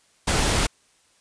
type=noise; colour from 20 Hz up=pink; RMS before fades=-21 dBFS; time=0.27-0.67 s; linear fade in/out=10 ms; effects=white hiss -61 dBFS RMS until 1.2 s + resampled to 22050 Hz